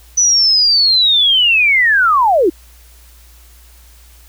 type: linear sweep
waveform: sine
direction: down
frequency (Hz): 6010 to 301.9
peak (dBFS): -8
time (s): 0.17-2.5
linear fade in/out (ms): 10
effects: added 59 Hz sine -41 dBFS peak until 4.28 s + white hiss -47 dBFS RMS until 4.28 s